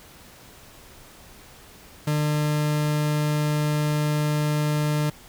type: tone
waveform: 40% pulse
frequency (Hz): 150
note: D3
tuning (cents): +37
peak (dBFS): -20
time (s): 2.07-5.1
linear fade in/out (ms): 5
effects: pink hiss -48 dBFS RMS until 5.28 s